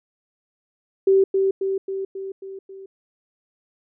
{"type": "tone with echo", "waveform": "sine", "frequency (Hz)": 386.7, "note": "G4", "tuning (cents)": -24, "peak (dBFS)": -12, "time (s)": [1.07, 1.24], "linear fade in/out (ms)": 5, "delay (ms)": 270, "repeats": 6, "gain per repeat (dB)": -4, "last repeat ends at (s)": 2.86, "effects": []}